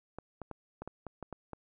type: clicks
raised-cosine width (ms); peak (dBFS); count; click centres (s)
1; -27; 9; 0.186 / 0.417 / 0.513 / 0.82 / 0.876 / 1.067 / 1.227 / 1.327 / 1.533
effects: none